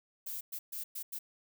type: noise bursts at uneven times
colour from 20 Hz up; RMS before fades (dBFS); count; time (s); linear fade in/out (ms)
violet; -40; 5; 0.26-0.41 / 0.52-0.59 / 0.72-0.84 / 0.95-1.03 / 1.12-1.19; 10
effects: none